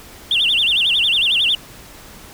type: tone with vibrato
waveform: sine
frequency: 3136 Hz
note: G7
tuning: in tune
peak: -12 dBFS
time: 0.31-1.55 s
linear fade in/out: 2 ms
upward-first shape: sine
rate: 11 Hz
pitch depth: 260 cents each way
effects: tanh soft clip ceiling -9 dBFS + pink hiss -40 dBFS RMS until 2.33 s